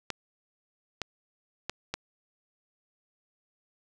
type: clicks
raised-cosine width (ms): 0.2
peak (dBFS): -14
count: 4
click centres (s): 0.103 / 1.017 / 1.696 / 1.94
effects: none